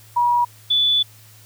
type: tone pair in turn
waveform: sine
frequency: 962 / 3467 Hz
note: B5 / A7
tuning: -46 / -26 cents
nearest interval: octave + minor seventh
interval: 2220 cents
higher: second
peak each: -14 dBFS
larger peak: neither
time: 0.16-0.45 / 0.7-1.03 s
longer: second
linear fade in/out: 10 ms
effects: added 108 Hz sine -47 dBFS peak until 1.45 s + white hiss -49 dBFS RMS until 1.45 s